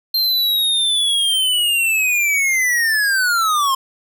square linear sweep, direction down, 4186 to 1046.5 Hz, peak -15 dBFS, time 0.14-3.75 s, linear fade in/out 5 ms, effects none

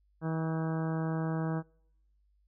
harmonic tone with a mistuned harmonic, 160.8 Hz, E3, 43 cents flat, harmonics 1 / 2 / 3 / 4 / 5 / 6 / 7 / 8 / 9 / 10, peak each -31 / -37 / -41 / -43 / -45 / -47 / -48 / -49 / -50 / -51 dBFS, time 0.21-1.63 s, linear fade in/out 50 ms, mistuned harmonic 9, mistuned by +55 cents, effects noise-tail reverb RT60 0.8 s tail -26 dB re dry + added 50 Hz sine -66 dBFS peak until 2.47 s

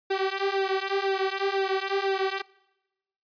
sawtooth tone with flanger, 388.7 Hz, G4, 15 cents flat, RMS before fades -27 dBFS, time 0.1-2.42 s, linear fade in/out 10 ms, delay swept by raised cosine 1.6 to 5.4 ms, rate 2 Hz, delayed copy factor -1, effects noise-tail reverb RT60 1.0 s tail -24 dB re dry + resampled to 11025 Hz

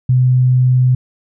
sine tone, 127 Hz, B2, 49 cents sharp, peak -8 dBFS, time 0.09-0.95 s, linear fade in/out 5 ms, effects none

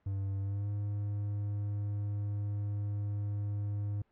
triangle tone with pitch glide, 98 to 102.52 Hz, G2 to G#2, 0 to -22 cents, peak -30 dBFS, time 0.06-4.02 s, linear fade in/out 5 ms, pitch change +78 cents, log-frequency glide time 0.4-0.69 s, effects pink hiss -74 dBFS RMS until 4.11 s + low-pass 2000 Hz 12 dB/octave

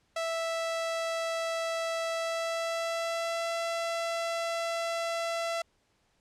sawtooth tone with pitch glide, 659.3 to 670.4 Hz, E5 to E5, 0 to +29 cents, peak -26 dBFS, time 0.16-5.62 s, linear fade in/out 5 ms, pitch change +29 cents, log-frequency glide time 2.14-3.5 s, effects pink hiss -71 dBFS RMS until 6.2 s + low-pass 8000 Hz 12 dB/octave

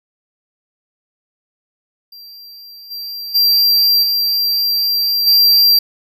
square tone with level steps, 4726 Hz, D8, 10 cents sharp, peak -35 / -25 / -10 / -14 / -8 dBFS, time 2.12-5.79 s, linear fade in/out 5 ms, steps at 2.9 / 3.34 / 4.02 / 5.26 s, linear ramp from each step 20 ms, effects none

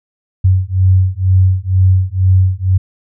sine beating tone pair, 92.5 / 94.6 Hz, F#2 / F#2, 0 / +39 cents, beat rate 2.1 Hz, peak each -11 dBFS, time 0.44-2.78 s, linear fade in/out 10 ms, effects none

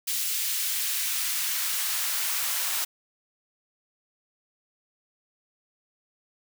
white noise with high-pass filter sweep, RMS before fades -28 dBFS, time 0.07-2.85 s, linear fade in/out 10 ms, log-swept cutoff 2800 to 880 Hz, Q 0.81, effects none

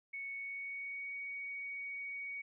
sine tone with pitch glide, 2217 to 2243 Hz, C#7 to C#7, 0 to +20 cents, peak -40 dBFS, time 0.13-2.42 s, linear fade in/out 10 ms, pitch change +20 cents, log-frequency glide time 0.27-1.12 s, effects none

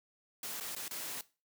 white noise with dropouts, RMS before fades -41 dBFS, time 0.43-1.21 s, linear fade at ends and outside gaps 2 ms, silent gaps 0.601-0.608 / 0.751-0.763 / 0.881-0.909 s, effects noise-tail reverb RT60 0.3 s tail -18 dB re dry + high-pass 150 Hz 12 dB/octave

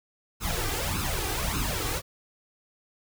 pink noise with flanger, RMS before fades -29 dBFS, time 0.4-2.02 s, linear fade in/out 50 ms, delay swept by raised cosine 0.76 to 2.56 ms, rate 1.7 Hz, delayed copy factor +0.8, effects none

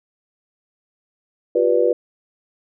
sine chord, G dominant seventh, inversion third, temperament just, 352.8 / 392 / 490 / 588 Hz, F4 / G4 / B4 / D5, +18 / 0 / -14 / +2 cents, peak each -20 / -22 / -16 / -22 dBFS, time 1.55-1.93 s, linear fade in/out 5 ms, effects none

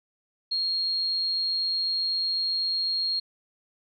sine tone, 4258 Hz, C8, 30 cents sharp, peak -24 dBFS, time 0.51-3.2 s, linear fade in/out 10 ms, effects none

